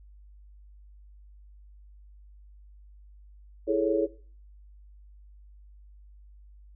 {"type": "chord", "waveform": "sine", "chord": "A major seventh", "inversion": "second", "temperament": "equal", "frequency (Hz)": [329.6, 415.3, 440, 554.4], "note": ["E4", "G#4", "A4", "C#5"], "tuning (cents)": [0, 0, 0, 0], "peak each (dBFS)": -28, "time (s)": [3.67, 4.07], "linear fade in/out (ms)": 20, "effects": ["noise-tail reverb RT60 0.4 s tail -17 dB re dry", "added 50 Hz sine -49 dBFS peak until 6.75 s"]}